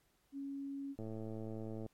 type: tone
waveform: sine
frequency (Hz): 277.2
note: C#4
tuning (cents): 0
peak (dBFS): -40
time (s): 0.32-0.96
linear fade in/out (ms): 50
type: click train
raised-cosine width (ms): 2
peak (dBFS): -32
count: 97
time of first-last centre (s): 0.99-1.863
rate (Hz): 110
effects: pink hiss -75 dBFS RMS until 1.93 s + MP3 64 kbps